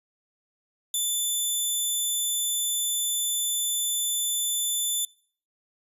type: tone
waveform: 10% pulse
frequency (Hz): 3520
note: A7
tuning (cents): 0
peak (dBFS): -16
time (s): 0.94-5.05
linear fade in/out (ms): 2
effects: noise-tail reverb RT60 0.5 s tail -24 dB re dry + resampled to 32000 Hz